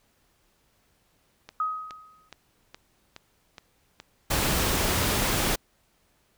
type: click train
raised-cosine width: 0.2 ms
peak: -24 dBFS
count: 7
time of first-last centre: 1.49-4 s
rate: 2.39 Hz
type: tone with exponential decay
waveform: sine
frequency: 1260 Hz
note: D#6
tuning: 21 cents sharp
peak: -22 dBFS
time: 1.6-2.29 s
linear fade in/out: 2 ms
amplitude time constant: 150 ms
type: noise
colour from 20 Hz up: pink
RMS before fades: -25 dBFS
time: 4.3-5.56 s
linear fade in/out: 10 ms
effects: pink hiss -67 dBFS RMS until 6.37 s